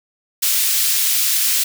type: high-pass noise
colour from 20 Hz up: white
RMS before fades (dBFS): -17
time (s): 0.42-1.64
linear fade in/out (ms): 10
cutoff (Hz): 2500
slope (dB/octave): 12
effects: none